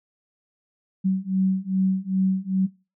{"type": "beating tone pair", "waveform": "sine", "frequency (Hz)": [188.2, 190.7], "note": ["F#3", "G3"], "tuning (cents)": [30, -47], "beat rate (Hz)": 2.5, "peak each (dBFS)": -23, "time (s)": [1.04, 2.67], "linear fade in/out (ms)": 20, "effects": ["noise-tail reverb RT60 0.3 s tail -21 dB re dry"]}